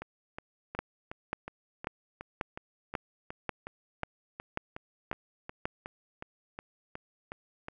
two click trains, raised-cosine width 0.5 ms, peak -24 / -16 dBFS, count 22 / 10, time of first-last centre 0.02-7.684 / 0.79-5.655 s, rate 2.74 / 1.85 Hz, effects none

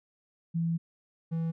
sine / triangle tone pair in turn, 166.5 / 164.21 Hz, E3 / E3, +18 / -6 cents, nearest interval unison, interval 24 cents, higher first, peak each -26 dBFS, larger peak neither, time 0.54-0.78 / 1.31-1.52 s, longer first, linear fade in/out 20 ms, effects none

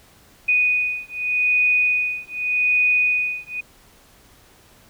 sine beating tone pair, 2481 / 2481.84 Hz, D#7 / D#7, -6 / -5 cents, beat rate 0.84 Hz, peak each -20 dBFS, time 0.48-3.61 s, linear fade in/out 10 ms, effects pink hiss -52 dBFS RMS until 4.89 s

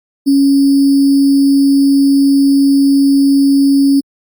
sine tone with sample-and-hold, 277.2 Hz, C#4, in tune, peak -6 dBFS, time 0.26-4.01 s, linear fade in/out 20 ms, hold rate 4900 Hz, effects Opus 32 kbps

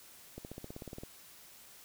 accelerating click train, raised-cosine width 2 ms, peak -30 dBFS, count 12, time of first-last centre 0.38-1.035 s, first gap 69 ms, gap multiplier 0.97, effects white hiss -56 dBFS RMS until 1.84 s

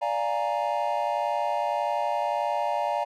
triangle chord, Bb dominant seventh, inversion first, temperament equal, 587.3 / 698.5 / 830.6 / 932.3 Hz, D5 / F5 / Ab5 / Bb5, 0 / 0 / 0 / 0 cents, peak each -28 dBFS, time 0.01-3.05 s, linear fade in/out 20 ms, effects none

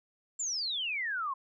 sine exponential sweep, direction down, 7459 to 1034 Hz, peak -31 dBFS, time 0.39-1.34 s, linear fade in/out 10 ms, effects none

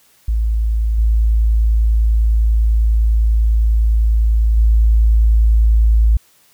sine tone with level steps, 55 Hz, A1, in tune, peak -13 / -10 / -8 dBFS, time 0.28-6.17 s, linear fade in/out 5 ms, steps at 0.98 / 4.57 s, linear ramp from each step 5 ms, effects white hiss -53 dBFS RMS until 6.53 s

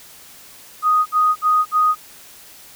sine tone bursts, 1244.5 Hz, D#6, in tune, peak -12 dBFS, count 4, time 0.82-1.954 s, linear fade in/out 50 ms, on 240 ms, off 58 ms, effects white hiss -43 dBFS RMS until 2.75 s

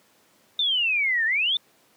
sine exponential two-way sweep, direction down then up, 3645 to 1746 to 3645 Hz, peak -20 dBFS, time 0.59-1.57 s, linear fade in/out 2 ms, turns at 1.25 s, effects pink hiss -60 dBFS RMS until 1.96 s + high-pass 200 Hz 12 dB/octave

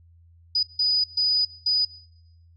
sine tone bursts at uneven times, 4962 Hz, D#8, 6 cents flat, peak -19 dBFS, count 4, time 0.55-0.63 / 0.79-1.04 / 1.17-1.45 / 1.66-1.85 s, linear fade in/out 5 ms, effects noise-tail reverb RT60 0.9 s tail -23 dB re dry + added 84 Hz sine -51 dBFS peak until 2.56 s

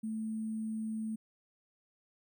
sine tone with sample-and-hold, 220 Hz, A3, in tune, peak -34 dBFS, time 0.03-1.16 s, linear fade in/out 10 ms, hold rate 8820 Hz, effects none

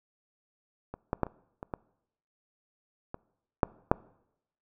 clicks, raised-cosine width 1 ms, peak -24 / -14 / -11 / -27 / -24 / -19 / -23 / -7 / -6 dBFS, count 9, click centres 0.94 / 1.131 / 1.233 / 1.267 / 1.629 / 1.738 / 3.144 / 3.632 / 3.915 s, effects noise-tail reverb RT60 0.8 s tail -23 dB re dry

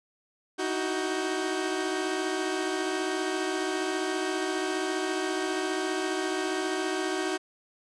sawtooth tone cluster, 311.6 / 326.4 / 372.7 / 1571 Hz, D#4 / E4 / F#4 / G6, +3 / -17 / +13 / +3 cents, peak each -29 / -35 / -26 / -34 dBFS, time 0.58-7.38 s, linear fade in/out 20 ms, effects resampled to 22050 Hz

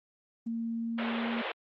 sine tone with pitch glide, 229.5 to 231.9 Hz, A#3 to A#3, -27 to -9 cents, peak -31 dBFS, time 0.46-1.42 s, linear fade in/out 10 ms, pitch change +18 cents, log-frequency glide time 0.75-1.3 s
pink band-pass noise, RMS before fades -36 dBFS, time 0.98-1.52 s, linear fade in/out 5 ms, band 410 to 3500 Hz, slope 48 dB/octave
effects Opus 32 kbps

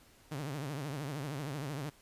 sawtooth tone with vibrato, 142.9 Hz, D3, 47 cents flat, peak -33 dBFS, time 0.31-1.9 s, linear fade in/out 10 ms, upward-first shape triangle, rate 13 Hz, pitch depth 190 cents each way, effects pink hiss -62 dBFS RMS until 2.01 s + resampled to 32000 Hz

